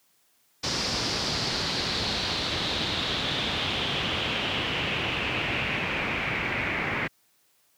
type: noise with low-pass filter sweep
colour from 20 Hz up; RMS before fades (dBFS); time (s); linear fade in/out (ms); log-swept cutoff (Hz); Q
pink; -28; 0.63-7.08; 10; 5200 to 2100; 4
effects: white hiss -66 dBFS RMS until 7.77 s + high-pass 80 Hz 12 dB/octave